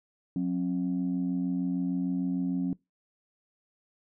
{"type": "tone pair together", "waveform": "sine", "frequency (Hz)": [181.9, 268.5], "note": ["F#3", "C4"], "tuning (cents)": [-29, 45], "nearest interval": "perfect fifth", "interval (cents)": 674, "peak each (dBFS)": -28, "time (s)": [0.36, 2.73], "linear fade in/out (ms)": 2, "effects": ["noise-tail reverb RT60 0.2 s tail -24 dB re dry", "tanh soft clip ceiling -21 dBFS"]}